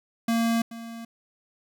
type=tone with echo; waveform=square; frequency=229.9 Hz; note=A#3; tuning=24 cents flat; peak=-22 dBFS; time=0.28-0.62 s; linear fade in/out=5 ms; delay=430 ms; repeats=1; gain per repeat=-15 dB; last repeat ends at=1.05 s; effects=none